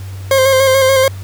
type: tone with vibrato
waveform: 40% pulse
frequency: 531 Hz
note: C5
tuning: 25 cents sharp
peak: -7 dBFS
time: 0.31-1.08 s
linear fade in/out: 2 ms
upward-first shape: square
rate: 6.9 Hz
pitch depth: 27 cents each way
effects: added 96 Hz sine -24 dBFS peak until 1.23 s + pink hiss -39 dBFS RMS until 1.23 s